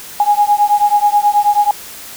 sine beating tone pair, 822 / 831.3 Hz, G#5 / G#5, -18 / +1 cents, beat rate 9.3 Hz, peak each -12 dBFS, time 0.2-1.71 s, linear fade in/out 2 ms, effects white hiss -32 dBFS RMS until 2.16 s

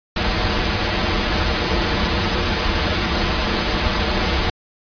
pink noise with comb filter, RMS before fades -19 dBFS, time 0.16-4.5 s, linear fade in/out 5 ms, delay 7.4 ms, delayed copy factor -0.7, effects resampled to 11025 Hz

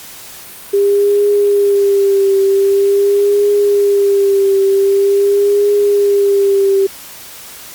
sine tone with vibrato, 399.8 Hz, G4, 34 cents sharp, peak -8 dBFS, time 0.73-6.87 s, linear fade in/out 10 ms, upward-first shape triangle, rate 0.45 Hz, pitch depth 45 cents each way, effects white hiss -33 dBFS RMS until 7.74 s + Opus 48 kbps

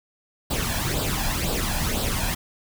pink noise with flanger, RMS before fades -25 dBFS, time 0.5-2.35 s, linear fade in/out 10 ms, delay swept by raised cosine 0.23 to 1.23 ms, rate 2 Hz, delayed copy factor +0.65, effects none

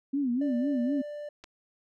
sine tone with vibrato, 261.6 Hz, C4, in tune, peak -25 dBFS, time 0.13-1.02 s, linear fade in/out 10 ms, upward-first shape sine, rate 4 Hz, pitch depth 170 cents each way
triangle tone, 590 Hz, D5, 8 cents sharp, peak -34 dBFS, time 0.41-1.29 s, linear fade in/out 5 ms
clicks, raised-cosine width 0.2 ms, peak -30 dBFS, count 2, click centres 1.439 / 1.442 s
effects none

